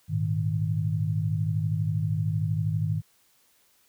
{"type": "chord", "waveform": "sine", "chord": "Ab suspended second", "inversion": "none", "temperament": "equal", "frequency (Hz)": [103.83, 116.54, 155.56], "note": ["Ab2", "Bb2", "Eb3"], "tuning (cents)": [0, 0, 0], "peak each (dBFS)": [-27, -32, -27], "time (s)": [0.08, 3.02], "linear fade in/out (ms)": 50, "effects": ["white hiss -64 dBFS RMS until 3.88 s"]}